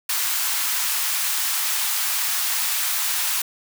white high-pass noise, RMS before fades -23 dBFS, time 0.09-3.42 s, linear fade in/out 5 ms, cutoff 860 Hz, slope 24 dB/octave, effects none

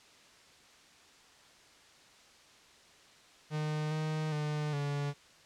45% pulse tone with pitch steps, 152.8 / 155.4 / 150.3 / 143.5 Hz, D#3 / D#3 / D3 / D3, -31 / -2 / +40 / -40 cents, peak -32 dBFS, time 3.5-5.14 s, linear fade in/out 50 ms, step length 410 ms, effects white hiss -59 dBFS RMS until 5.45 s + low-pass 6000 Hz 12 dB/octave

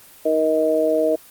harmonic tone, 157.3 Hz, D#3, 19 cents sharp, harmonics 2 / 3 / 4, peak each -23 / -20 / -18 dBFS, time 0.25-1.16 s, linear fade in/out 10 ms, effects white hiss -46 dBFS RMS until 1.3 s + Opus 24 kbps

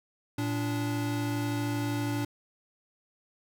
square tone pair together, 114.4 / 290.6 Hz, A#2 / D4, -32 / -18 cents, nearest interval octave + major third, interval 1614 cents, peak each -32 / -32 dBFS, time 0.38-2.25 s, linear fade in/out 5 ms, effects none

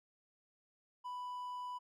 triangle tone, 991 Hz, B5, 6 cents sharp, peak -39 dBFS, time 1.04-1.79 s, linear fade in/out 20 ms, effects none

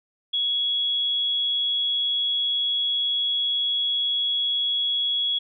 sine tone, 3346 Hz, G#7, 12 cents sharp, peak -21 dBFS, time 0.33-5.39 s, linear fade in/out 10 ms, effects none

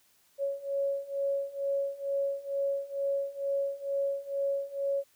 sine beating tone pair, 554.4 / 556.6 Hz, C#5 / C#5, 0 / +7 cents, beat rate 2.2 Hz, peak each -33 / -31 dBFS, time 0.38-5.04 s, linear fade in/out 50 ms, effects white hiss -66 dBFS RMS until 5.15 s

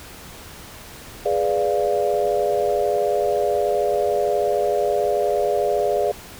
sine chord, G# diminished seventh, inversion none, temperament equal, 415.3 / 493.9 / 587.3 / 698.5 Hz, G#4 / B4 / D5 / F5, 0 / 0 / 0 / 0 cents, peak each -22 / -25 / -22 / -24 dBFS, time 1.25-6.12 s, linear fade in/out 10 ms, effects pink hiss -40 dBFS RMS until 6.39 s

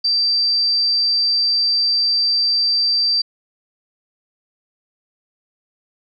sine tone, 4682 Hz, D8, 6 cents flat, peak -14 dBFS, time 0.04-3.22 s, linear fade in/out 10 ms, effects none

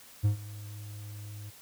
triangle tone with ADSR envelope, 103.83 Hz, G#2, in tune, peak -18 dBFS, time 0.23-1.51 s, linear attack 23 ms, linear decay 110 ms, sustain -20 dB, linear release 22 ms, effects white hiss -53 dBFS RMS until 1.61 s

